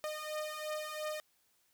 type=beating tone pair; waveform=sawtooth; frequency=610 / 612.9 Hz; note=D#5 / D#5; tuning=-34 / -26 cents; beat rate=2.9 Hz; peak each=-38 / -36 dBFS; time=0.04-1.2 s; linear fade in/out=0 ms; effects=white hiss -73 dBFS RMS until 1.73 s